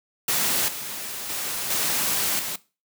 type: noise with level steps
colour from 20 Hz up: white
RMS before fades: -23 / -33 / -29 / -24 / -30 dBFS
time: 0.28-2.56 s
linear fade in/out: 5 ms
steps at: 0.68 / 1.29 / 1.7 / 2.39 s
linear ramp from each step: 5 ms
effects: noise-tail reverb RT60 0.3 s tail -19 dB re dry + high-pass 100 Hz 12 dB/octave